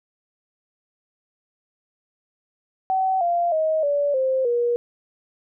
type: tone with pitch steps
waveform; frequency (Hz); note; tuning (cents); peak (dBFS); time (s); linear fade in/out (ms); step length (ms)
sine; 759 / 692 / 630.9 / 575.2 / 524.4 / 478.1; F#5 / F5 / D#5 / D5 / C5 / A#4; +44 / -16 / +24 / -36 / +4 / +44; -18; 2.9-4.76; 0; 310
effects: none